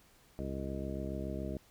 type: harmonic tone with a mistuned harmonic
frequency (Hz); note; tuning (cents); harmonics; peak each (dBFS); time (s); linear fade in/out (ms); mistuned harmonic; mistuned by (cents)
67.1; C2; +44; 1 / 2 / 3 / 4 / 5 / 6 / 7 / 9; -41 / -44 / -42 / -45 / -44 / -47 / -49 / -45; 0.39-1.57; 0; 9; +34
effects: pink hiss -64 dBFS RMS until 1.7 s